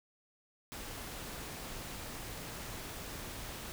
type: noise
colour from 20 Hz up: pink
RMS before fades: -44 dBFS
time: 0.72-3.72 s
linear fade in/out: 0 ms
effects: none